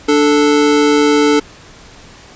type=tone pair together; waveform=square; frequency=293.7 / 440 Hz; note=D4 / A4; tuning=0 / 0 cents; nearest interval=perfect fifth; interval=700 cents; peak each=-12 dBFS; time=0.08-1.4 s; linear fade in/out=10 ms; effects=pink hiss -39 dBFS RMS until 2.35 s + resampled to 16000 Hz